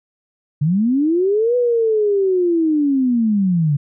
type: linear two-way sweep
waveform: sine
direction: up then down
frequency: 138.59 to 495.9 to 138.59 Hz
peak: -13 dBFS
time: 0.61-3.77 s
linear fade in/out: 10 ms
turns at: 1.56 s
effects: none